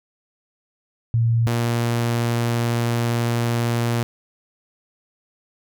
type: tone pair in turn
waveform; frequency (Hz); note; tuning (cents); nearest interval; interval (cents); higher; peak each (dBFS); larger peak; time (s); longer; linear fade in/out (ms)
sine / sawtooth; 115.5 / 117.93; A#2 / A#2; -16 / +21; unison; 37; second; -15; neither; 1.14-1.47 / 1.47-4.03; second; 0
effects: none